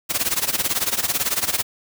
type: noise with tremolo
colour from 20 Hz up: white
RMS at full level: -19 dBFS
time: 0.09-1.63 s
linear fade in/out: 20 ms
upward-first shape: sine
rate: 18 Hz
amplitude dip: 85%
effects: none